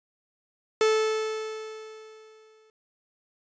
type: tone with exponential decay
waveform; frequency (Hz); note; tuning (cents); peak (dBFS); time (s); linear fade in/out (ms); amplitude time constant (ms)
45% pulse; 436.7; A4; -13; -18; 0.81-2.7; 1; 410
effects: resampled to 16000 Hz